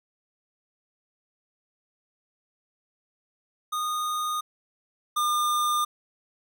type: tone pair in turn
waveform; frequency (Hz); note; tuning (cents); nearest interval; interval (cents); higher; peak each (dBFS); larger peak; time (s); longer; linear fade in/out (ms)
square; 1231 / 1206.4; D#6 / D6; -19 / +46; unison; 35; first; -27 / -23; second; 3.72-4.41 / 5.16-5.85; neither; 10
effects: none